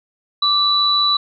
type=tone pair together; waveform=sine; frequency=1174.7 / 3953 Hz; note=D6 / B7; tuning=0 / +1 cents; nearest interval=octave + major sixth; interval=2101 cents; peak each=-19 / -14 dBFS; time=0.42-1.17 s; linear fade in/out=5 ms; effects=none